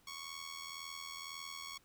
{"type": "tone with amplitude modulation", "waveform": "10% pulse", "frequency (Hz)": 1108.7, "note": "C#6", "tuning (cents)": 0, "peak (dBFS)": -33, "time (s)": [0.07, 1.78], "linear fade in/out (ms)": 5, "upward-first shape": "sine", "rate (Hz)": 81.9, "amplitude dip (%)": 65, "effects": ["pink hiss -69 dBFS RMS until 1.84 s"]}